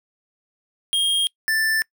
square tone pair in turn, 3236 / 1766.5 Hz, G#7 / A6, -46 / +6 cents, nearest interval minor seventh, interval 1048 cents, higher first, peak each -18 / -19 dBFS, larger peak first, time 0.93-1.27 / 1.48-1.82 s, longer neither, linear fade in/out 0 ms, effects noise-tail reverb RT60 0.1 s tail -25 dB re dry

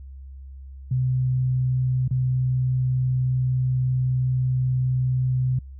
sine tone with dropouts, 128.2 Hz, C3, 35 cents flat, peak -19 dBFS, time 0.91-5.59 s, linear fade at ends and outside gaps 5 ms, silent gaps 2.08-2.109 s, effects added 67 Hz sine -37 dBFS peak until 5.79 s

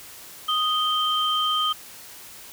sine tone pair together, 1244.5 / 3136 Hz, D#6 / G7, 0 / 0 cents, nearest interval octave + major third, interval 1600 cents, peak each -23 dBFS, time 0.48-1.73 s, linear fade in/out 10 ms, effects white hiss -43 dBFS RMS until 2.52 s

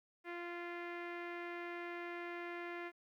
sawtooth tone with low-pass filter, 346.9 Hz, F4, 12 cents flat, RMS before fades -45 dBFS, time 0.24-2.92 s, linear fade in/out 50 ms, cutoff 2100 Hz, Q 3.1, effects 13-bit

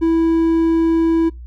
triangle tone, 328.5 Hz, E4, 6 cents flat, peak -10 dBFS, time 0.01-1.3 s, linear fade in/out 20 ms, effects noise-tail reverb RT60 0.2 s tail -25 dB re dry + added 60 Hz sine -31 dBFS peak until 1.46 s

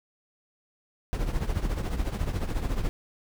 brown noise with tremolo, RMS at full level -25 dBFS, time 1.13-2.89 s, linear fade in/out 0 ms, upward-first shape triangle, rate 14 Hz, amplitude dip 75%, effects none

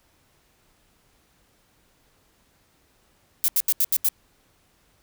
violet noise bursts, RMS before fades -20 dBFS, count 6, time 3.44-4.087 s, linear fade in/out 0 ms, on 42 ms, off 79 ms, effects pink hiss -63 dBFS RMS until 5.02 s

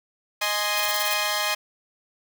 10% pulse chord, Ab major, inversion second, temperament equal, 622.3 / 830.6 / 1046.5 Hz, Eb5 / Ab5 / C6, 0 / 0 / 0 cents, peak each -19 dBFS, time 0.41-1.55 s, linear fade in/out 10 ms
blue noise bursts, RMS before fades -29 dBFS, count 7, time 0.77-1.14 s, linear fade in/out 5 ms, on 34 ms, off 22 ms
effects none

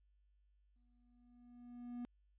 triangle tone with exponential growth, 242.4 Hz, B3, 32 cents flat, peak -39 dBFS, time 0.76-2.05 s, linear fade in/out 0 ms, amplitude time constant 280 ms, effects added 50 Hz sine -70 dBFS peak until 2.38 s + resampled to 8000 Hz

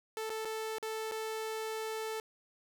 sawtooth tone with dropouts, 440 Hz, A4, in tune, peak -32 dBFS, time 0.17-2.2 s, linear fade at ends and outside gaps 1 ms, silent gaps 0.295-0.301 / 0.449-0.454 / 0.784-0.827 / 1.114-1.119 s, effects none

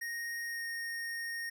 square tone with pitch glide, 1864.7 to 1852.9 Hz, A#6 to A#6, 0 to -11 cents, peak -37 dBFS, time 0.01-1.5 s, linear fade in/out 10 ms, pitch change -11 cents, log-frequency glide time 0.46-0.65 s, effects none

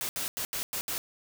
white noise bursts at uneven times, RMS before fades -33 dBFS, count 6, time 0.01-0.09 / 0.16-0.28 / 0.37-0.45 / 0.53-0.63 / 0.73-0.81 / 0.88-0.98 s, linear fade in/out 0 ms, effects none

